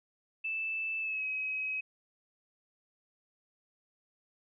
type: tone with pitch glide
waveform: sine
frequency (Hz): 2637 to 2544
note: E7 to D#7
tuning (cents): 0 to +38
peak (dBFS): -32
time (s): 0.44-1.81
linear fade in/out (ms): 10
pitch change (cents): -62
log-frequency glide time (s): 1-1.25
effects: none